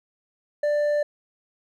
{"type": "tone with hard clipping", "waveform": "sine", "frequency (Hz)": 590, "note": "D5", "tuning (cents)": 8, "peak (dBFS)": -21, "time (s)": [0.63, 1.03], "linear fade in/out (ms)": 5, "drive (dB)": 4, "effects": []}